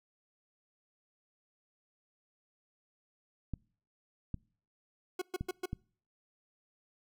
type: clicks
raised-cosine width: 5 ms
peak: -24 dBFS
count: 4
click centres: 3.537 / 4.343 / 5.41 / 5.731 s
type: tone bursts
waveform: 40% pulse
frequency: 365.7 Hz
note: F#4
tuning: 20 cents flat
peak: -32 dBFS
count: 4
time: 5.19-5.658 s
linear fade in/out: 5 ms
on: 27 ms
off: 120 ms
effects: noise-tail reverb RT60 0.5 s tail -26 dB re dry